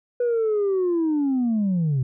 sine linear sweep, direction down, 491.5 to 123.6 Hz, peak -17 dBFS, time 0.2-2.03 s, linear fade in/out 5 ms, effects tanh soft clip ceiling -17 dBFS

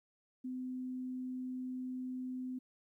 sine tone, 255 Hz, C4, 44 cents flat, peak -38 dBFS, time 0.44-2.59 s, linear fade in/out 10 ms, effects 13-bit

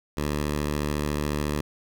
10% pulse tone, 74 Hz, D2, 14 cents sharp, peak -17 dBFS, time 0.17-1.61 s, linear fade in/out 5 ms, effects none

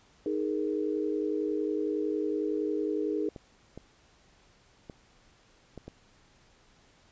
sine chord, D# suspended fourth, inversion none, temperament equal, 311.1 / 415.3 / 466.2 Hz, D#4 / G#4 / A#4, 0 / 0 / 0 cents, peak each -31 / -31 / -35 dBFS, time 0.26-3.29 s, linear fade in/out 2 ms
clicks, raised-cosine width 2 ms, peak -28 dBFS, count 5, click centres 3.362 / 3.776 / 4.898 / 5.777 / 5.88 s
effects pink hiss -62 dBFS RMS until 7.11 s + resampled to 16000 Hz

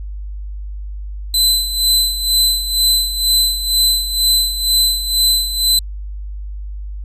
sawtooth tone with tremolo, 4035 Hz, B7, 36 cents sharp, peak -7 dBFS, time 1.34-5.79 s, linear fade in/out 2 ms, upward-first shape sine, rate 2.1 Hz, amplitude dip 70%, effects added 50 Hz sine -24 dBFS peak until 7.04 s + resampled to 32000 Hz

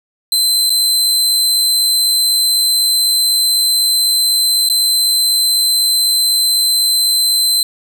sawtooth tone with dropouts, 4074 Hz, C8, 47 cents flat, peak -8 dBFS, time 0.32-7.63 s, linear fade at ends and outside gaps 2 ms, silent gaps 0.696-0.702 / 4.689-4.698 s, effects none

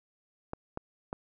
clicks, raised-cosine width 1 ms, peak -21 dBFS, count 3, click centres 0.534 / 0.774 / 1.129 s, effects none

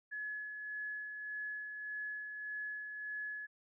sine tone with tremolo, 1700 Hz, G#6, 40 cents sharp, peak -38 dBFS, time 0.11-3.47 s, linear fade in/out 20 ms, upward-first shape sine, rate 1.7 Hz, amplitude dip 40%, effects none

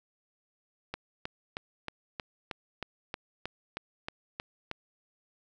click train, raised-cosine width 0.3 ms, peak -19 dBFS, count 13, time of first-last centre 0.94-4.714 s, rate 3.18 Hz, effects none

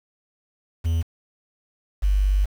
triangle / sine tone pair in turn, 82.41 / 49 Hz, E2 / G1, 0 / 0 cents, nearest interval major sixth, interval 900 cents, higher first, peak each -17 / -16 dBFS, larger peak second, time 0.84-1.03 / 2.02-2.46 s, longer second, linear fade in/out 20 ms, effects 7-bit

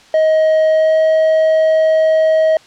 triangle tone with pitch glide, 630 to 634.4 Hz, D#5 to D#5, +21 to +33 cents, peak -7 dBFS, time 0.14-2.57 s, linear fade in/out 2 ms, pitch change +12 cents, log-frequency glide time 0.69-0.99 s, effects white hiss -44 dBFS RMS until 2.66 s + low-pass 5000 Hz 12 dB/octave

